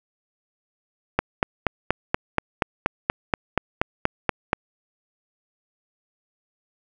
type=click train; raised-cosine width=0.5 ms; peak=-3 dBFS; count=15; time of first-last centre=1.19-4.531 s; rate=4.19 Hz; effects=none